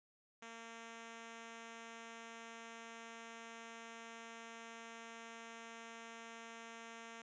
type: tone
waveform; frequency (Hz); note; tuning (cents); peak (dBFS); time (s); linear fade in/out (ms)
5% pulse; 229.1; A#3; -30; -39; 0.42-7.22; 5
effects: resampled to 16000 Hz